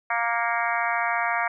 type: harmonic tone with a mistuned harmonic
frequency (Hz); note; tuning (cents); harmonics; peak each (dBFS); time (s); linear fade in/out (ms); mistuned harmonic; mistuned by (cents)
233.7; A#3; +5; 3 / 4 / 5 / 6 / 7 / 8 / 9 / 10; -28 / -29 / -30 / -31 / -31 / -32 / -33 / -33; 0.1-1.48; 5; 10; -61
effects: none